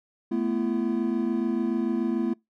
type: chord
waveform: triangle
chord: A suspended second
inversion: none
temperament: equal with one note detuned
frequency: 220 / 246.9 / 337.1 Hz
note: A3 / B3 / E4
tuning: 0 / 0 / +39 cents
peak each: -26 dBFS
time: 0.31-2.34 s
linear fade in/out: 10 ms
effects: noise-tail reverb RT60 0.2 s tail -26 dB re dry